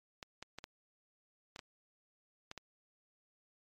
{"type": "clicks", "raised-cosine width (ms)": 0.2, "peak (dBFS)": -27, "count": 8, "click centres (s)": [0.228, 0.426, 0.586, 0.641, 1.561, 1.592, 2.514, 2.577], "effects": ["MP3 64 kbps"]}